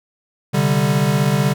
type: chord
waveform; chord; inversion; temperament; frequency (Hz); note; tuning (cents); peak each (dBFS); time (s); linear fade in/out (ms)
square; C suspended second; none; equal; 130.81 / 146.83 / 196; C3 / D3 / G3; 0 / 0 / 0; -21 / -18 / -20; 0.53-1.54; 20
effects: none